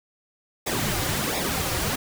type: noise with flanger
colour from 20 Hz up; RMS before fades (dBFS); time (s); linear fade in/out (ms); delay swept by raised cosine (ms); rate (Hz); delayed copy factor
pink; -26; 0.66-1.96; 10; 0.67 to 4.67; 1.4; -0.75
effects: none